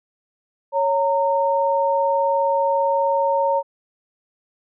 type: tone pair together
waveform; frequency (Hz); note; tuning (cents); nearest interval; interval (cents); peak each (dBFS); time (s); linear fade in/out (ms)
sine; 554.4 / 919.3; C#5 / A#5; 0 / -24; major sixth; 876; -19; 0.72-3.63; 50
effects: none